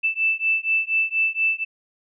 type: beating tone pair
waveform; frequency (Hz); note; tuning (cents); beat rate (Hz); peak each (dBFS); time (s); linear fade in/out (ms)
sine; 2643 / 2647.2; E7 / E7; +4 / +7; 4.2; -22; 0.03-1.65; 20
effects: none